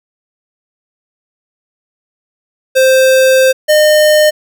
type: tone pair in turn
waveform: square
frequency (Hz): 523.3 / 608.9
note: C5 / D#5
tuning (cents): 0 / -38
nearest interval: minor third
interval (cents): 262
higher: second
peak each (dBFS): -6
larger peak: neither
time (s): 2.75-3.53 / 3.68-4.31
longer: first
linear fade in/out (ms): 20
effects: none